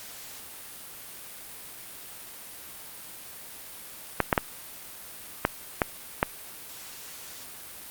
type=clicks; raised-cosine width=0.5 ms; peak=-5 dBFS; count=6; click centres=4.203 / 4.328 / 4.378 / 5.451 / 5.818 / 6.229 s; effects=white hiss -43 dBFS RMS until 7.9 s + Opus 48 kbps